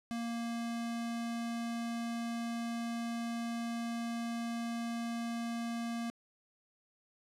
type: tone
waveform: square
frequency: 233.1 Hz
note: A#3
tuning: in tune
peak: -36 dBFS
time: 0.11-6.1 s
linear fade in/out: 0 ms
effects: low-pass 10000 Hz 12 dB/octave